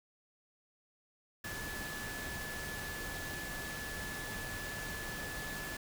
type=tone in noise; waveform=sine; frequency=1724 Hz; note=A6; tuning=36 cents flat; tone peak=-43 dBFS; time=1.44-5.77 s; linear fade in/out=5 ms; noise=pink; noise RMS=-43 dBFS; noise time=1.44-5.77 s; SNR=-3 dB; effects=none